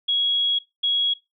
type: tone pair in turn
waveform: sine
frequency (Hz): 3322 / 3322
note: G#7 / G#7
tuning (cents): 0 / 0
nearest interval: unison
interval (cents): 0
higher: neither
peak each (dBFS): -18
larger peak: neither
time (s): 0.08-0.59 / 0.83-1.14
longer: first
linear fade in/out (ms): 10
effects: noise-tail reverb RT60 0.2 s tail -19 dB re dry